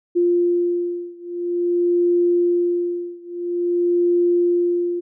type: beating tone pair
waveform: sine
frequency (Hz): 349.2 / 349.69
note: F4 / F4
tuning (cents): 0 / +2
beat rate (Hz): 0.49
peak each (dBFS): -19 / -20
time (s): 0.15-5.01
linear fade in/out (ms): 20
effects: none